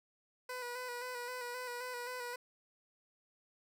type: tone with vibrato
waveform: 15% pulse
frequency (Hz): 493.9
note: B4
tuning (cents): 0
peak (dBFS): -34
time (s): 0.49-2.36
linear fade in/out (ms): 5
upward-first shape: square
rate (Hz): 3.8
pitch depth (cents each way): 31
effects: none